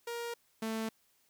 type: tone pair in turn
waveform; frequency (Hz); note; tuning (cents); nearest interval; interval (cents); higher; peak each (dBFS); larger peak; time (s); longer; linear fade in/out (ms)
sawtooth; 470.8 / 222.2; A#4 / A3; +17 / +17; octave + minor second; 1300; first; -33 / -30; second; 0.07-0.34 / 0.62-0.89; neither; 5
effects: white hiss -71 dBFS RMS until 1.29 s